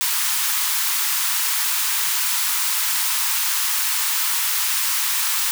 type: high-pass noise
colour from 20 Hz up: white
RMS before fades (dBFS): -21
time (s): 0.01-5.51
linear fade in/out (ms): 0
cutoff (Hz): 850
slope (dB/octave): 96
effects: none